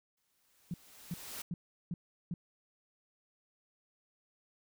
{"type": "noise with exponential growth", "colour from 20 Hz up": "white", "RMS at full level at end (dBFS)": -42, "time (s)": [0.17, 1.42], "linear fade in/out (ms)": 5, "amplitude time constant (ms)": 270}
{"type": "tone bursts", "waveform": "sine", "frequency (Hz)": 172.5, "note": "F3", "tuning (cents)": -21, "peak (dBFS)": -34, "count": 5, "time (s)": [0.71, 2.34], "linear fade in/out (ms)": 2, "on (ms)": 30, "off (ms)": 370}
{"effects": []}